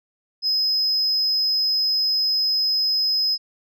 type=tone; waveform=sine; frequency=5080 Hz; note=D#8; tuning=35 cents sharp; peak=-16 dBFS; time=0.42-3.38 s; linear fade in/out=50 ms; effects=tanh soft clip ceiling -16 dBFS